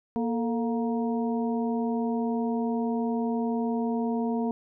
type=harmonic tone with a mistuned harmonic; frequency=234.6 Hz; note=A#3; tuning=11 cents sharp; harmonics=1 / 2 / 3 / 4; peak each=-26 / -32 / -36 / -38 dBFS; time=0.16-4.51 s; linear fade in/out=0 ms; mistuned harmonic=2; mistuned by=-87 cents; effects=none